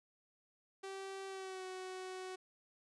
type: tone with pitch glide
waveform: sawtooth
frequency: 387.3 to 372.4 Hz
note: G4 to F#4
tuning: -21 to +11 cents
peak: -40 dBFS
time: 0.83-2.36 s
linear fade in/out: 10 ms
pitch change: -68 cents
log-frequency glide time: 1.27-1.65 s
effects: resampled to 22050 Hz